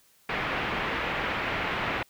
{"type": "low-pass noise", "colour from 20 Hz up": "white", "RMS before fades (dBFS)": -30, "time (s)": [0.29, 2.03], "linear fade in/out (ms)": 5, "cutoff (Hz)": 2500, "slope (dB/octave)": 24, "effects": ["white hiss -62 dBFS RMS until 2.09 s"]}